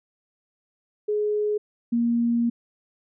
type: tone pair in turn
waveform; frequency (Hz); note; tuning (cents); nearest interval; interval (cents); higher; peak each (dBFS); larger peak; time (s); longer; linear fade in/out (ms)
sine; 419.9 / 235.2; G#4 / A#3; +19 / +16; minor seventh; 1003; first; -21 / -19; second; 1.08-1.58 / 1.92-2.5; second; 10
effects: none